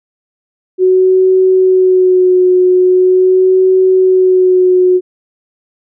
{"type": "tone with vibrato", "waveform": "sine", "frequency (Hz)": 370, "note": "F#4", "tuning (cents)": 0, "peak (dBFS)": -5, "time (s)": [0.78, 5.01], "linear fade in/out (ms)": 50, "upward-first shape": "sine", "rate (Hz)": 0.42, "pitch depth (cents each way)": 22, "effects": []}